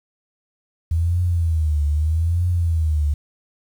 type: tone with vibrato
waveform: sine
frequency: 80.7 Hz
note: E2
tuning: 36 cents flat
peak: -16 dBFS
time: 0.91-3.14 s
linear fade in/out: 5 ms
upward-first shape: triangle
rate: 0.8 Hz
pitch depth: 180 cents each way
effects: 8-bit